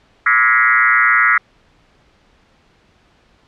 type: tone with frequency modulation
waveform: sine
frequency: 1661.2 Hz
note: G#6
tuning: in tune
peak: -9 dBFS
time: 0.26-1.38 s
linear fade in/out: 5 ms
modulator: 119 Hz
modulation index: 3.6
effects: pink hiss -54 dBFS RMS until 3.47 s + low-pass 4000 Hz 12 dB/octave